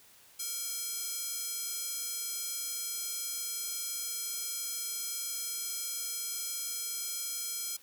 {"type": "tone with high-pass filter", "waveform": "square", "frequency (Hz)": 462.9, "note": "A#4", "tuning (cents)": -12, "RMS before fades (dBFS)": -37, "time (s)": [0.39, 7.77], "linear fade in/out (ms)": 10, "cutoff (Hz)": 6400, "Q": 0.95, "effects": ["white hiss -59 dBFS RMS until 7.82 s"]}